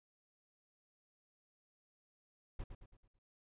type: noise with echo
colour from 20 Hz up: brown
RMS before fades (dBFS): -42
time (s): 2.59-2.64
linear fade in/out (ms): 5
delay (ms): 110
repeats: 5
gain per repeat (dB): -7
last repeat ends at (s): 3.19
effects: resampled to 8000 Hz